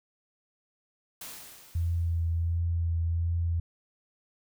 white noise with exponential decay, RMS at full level -40 dBFS, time 1.21-2.59 s, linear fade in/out 5 ms, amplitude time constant 300 ms
sine tone with vibrato, 84.1 Hz, E2, 35 cents sharp, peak -25 dBFS, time 1.75-3.6 s, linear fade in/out 5 ms, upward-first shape triangle, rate 1.4 Hz, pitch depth 21 cents each way
effects none

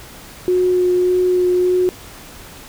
sine tone with vibrato, 362.4 Hz, F#4, 36 cents flat, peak -12 dBFS, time 0.48-1.89 s, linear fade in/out 0 ms, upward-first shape sine, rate 1.7 Hz, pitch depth 10 cents each way, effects pink hiss -38 dBFS RMS until 2.68 s

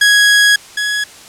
sawtooth tone pair in turn, 1662 / 1677.4 Hz, G#6 / G#6, +1 / +17 cents, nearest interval unison, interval 16 cents, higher second, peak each -3 / -11 dBFS, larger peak first, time 0.01-0.56 / 0.77-1.04 s, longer first, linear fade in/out 5 ms, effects white hiss -37 dBFS RMS until 1.28 s + low-pass 9000 Hz 12 dB/octave

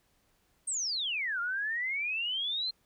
sine exponential two-way sweep, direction down then up, 8730 to 1378 to 4214 Hz, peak -30 dBFS, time 0.67-2.71 s, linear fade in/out 10 ms, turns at 1.4 s, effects pink hiss -71 dBFS RMS until 2.85 s

